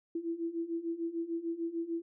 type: beating tone pair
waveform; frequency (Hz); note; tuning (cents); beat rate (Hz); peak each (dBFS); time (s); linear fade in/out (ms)
sine; 330 / 336.7; E4 / E4; +2 / +37; 6.7; -38 / -35; 0.15-2.02; 5
effects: none